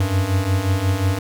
square beating tone pair, 91.8 / 97.4 Hz, F#2 / G2, -13 / -11 cents, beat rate 5.6 Hz, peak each -23 / -19 dBFS, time 0-1.19 s, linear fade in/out 5 ms, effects none

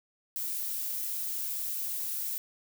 violet noise, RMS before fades -34 dBFS, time 0.36-2.38 s, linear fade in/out 0 ms, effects none

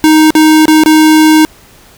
square tone with dropouts, 311.8 Hz, D#4, 4 cents sharp, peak -3 dBFS, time 0.04-1.45 s, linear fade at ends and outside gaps 0 ms, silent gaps 0.305-0.352 / 0.655-0.681 / 0.836-0.86 s, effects pink hiss -40 dBFS RMS until 1.97 s

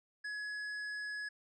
triangle tone with hard clipping, 1687 Hz, G#6, 27 cents sharp, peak -40 dBFS, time 0.24-1.29 s, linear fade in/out 10 ms, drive 12 dB, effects low-pass 8000 Hz 12 dB/octave

